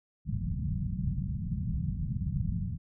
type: low-pass noise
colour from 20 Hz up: white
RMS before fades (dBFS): -32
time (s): 0.25-2.78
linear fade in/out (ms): 50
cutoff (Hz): 190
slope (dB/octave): 48
effects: none